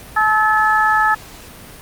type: harmonic tone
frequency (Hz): 431.6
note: A4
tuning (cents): -33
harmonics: 2 / 3 / 4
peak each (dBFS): -16 / -16 / -16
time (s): 0.16-1.15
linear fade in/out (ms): 10
effects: pink hiss -38 dBFS RMS until 1.81 s + Opus 48 kbps